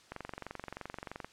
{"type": "click train", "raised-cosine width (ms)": 0.5, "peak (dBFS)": -25, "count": 27, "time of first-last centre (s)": [0.12, 1.246], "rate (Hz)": 23.1, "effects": ["white hiss -60 dBFS RMS until 1.32 s", "low-pass 6000 Hz 12 dB/octave"]}